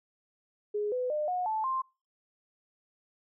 sine tone with pitch steps, 416.8 / 501.4 / 603.2 / 725.7 / 873 / 1050.3 Hz, G#4 / B4 / D5 / F#5 / A5 / C6, +6 / +26 / +46 / -34 / -14 / +6 cents, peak -28 dBFS, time 0.74-1.82 s, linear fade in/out 10 ms, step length 180 ms, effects noise-tail reverb RT60 0.3 s tail -24 dB re dry

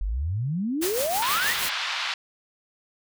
sine exponential sweep, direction up, 43 to 2001 Hz, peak -24 dBFS, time 0.01-1.53 s, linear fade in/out 0 ms
white noise with tremolo, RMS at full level -27 dBFS, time 0.81-1.7 s, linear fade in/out 20 ms, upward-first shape triangle, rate 6.3 Hz, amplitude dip 65%
white band-pass noise, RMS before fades -29 dBFS, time 1.22-2.14 s, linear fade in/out 2 ms, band 890 to 4100 Hz, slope 24 dB/octave
effects none

